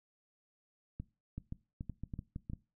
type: clicks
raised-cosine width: 5 ms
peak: -28 dBFS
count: 11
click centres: 1 / 1.38 / 1.524 / 1.809 / 1.897 / 2.036 / 2.138 / 2.191 / 2.361 / 2.499 / 2.534 s
effects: noise-tail reverb RT60 0.3 s tail -20 dB re dry